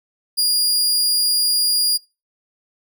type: tone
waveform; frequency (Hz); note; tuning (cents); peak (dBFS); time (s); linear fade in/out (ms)
sawtooth; 4842; D#8; -48; -12; 0.37-1.98; 20
effects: noise-tail reverb RT60 0.3 s tail -26 dB re dry